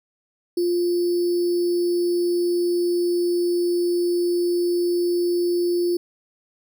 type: tone with sample-and-hold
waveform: sine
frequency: 349.9 Hz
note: F4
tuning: 3 cents sharp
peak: -18 dBFS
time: 0.57-5.97 s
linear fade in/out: 5 ms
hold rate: 4900 Hz
effects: none